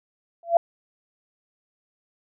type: tone with exponential growth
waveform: sine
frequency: 679 Hz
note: F5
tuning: 49 cents flat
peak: -9 dBFS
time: 0.43-0.57 s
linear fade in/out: 2 ms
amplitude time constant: 30 ms
effects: none